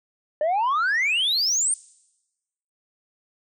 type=exponential sweep; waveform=sine; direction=up; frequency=587.3 to 9200 Hz; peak=-17 dBFS; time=0.41-1.74 s; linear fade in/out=2 ms; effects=noise-tail reverb RT60 1.0 s tail -25 dB re dry + tanh soft clip ceiling -18 dBFS